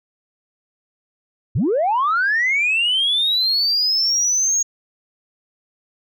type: linear sweep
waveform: sine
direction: up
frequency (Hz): 82.41 to 6645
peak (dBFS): -14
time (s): 1.55-4.63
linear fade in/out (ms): 10
effects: tanh soft clip ceiling -12 dBFS